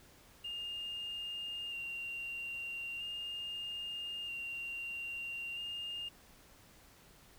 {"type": "tone with vibrato", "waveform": "triangle", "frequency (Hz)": 2794, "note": "F7", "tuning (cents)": 0, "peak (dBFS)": -36, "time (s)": [0.44, 6.09], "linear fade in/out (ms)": 10, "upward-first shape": "square", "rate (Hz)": 0.39, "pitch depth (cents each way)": 17, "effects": ["tanh soft clip ceiling -36 dBFS", "pink hiss -61 dBFS RMS until 7.38 s"]}